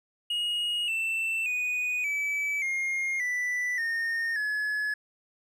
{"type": "tone with pitch steps", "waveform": "triangle", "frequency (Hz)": [2879, 2671, 2478, 2298, 2132, 1977.8, 1834.7, 1702], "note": ["F#7", "E7", "D#7", "D7", "C7", "B6", "A#6", "G#6"], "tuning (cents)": [-48, 22, -8, -38, 32, 2, -28, 42], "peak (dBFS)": -25, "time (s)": [0.3, 4.94], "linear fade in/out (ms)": 5, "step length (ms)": 580, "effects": []}